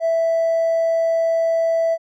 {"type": "tone with hard clipping", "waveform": "triangle", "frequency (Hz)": 659.3, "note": "E5", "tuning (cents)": 0, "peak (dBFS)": -15, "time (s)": [0, 1.98], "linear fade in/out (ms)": 50, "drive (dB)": 2, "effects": []}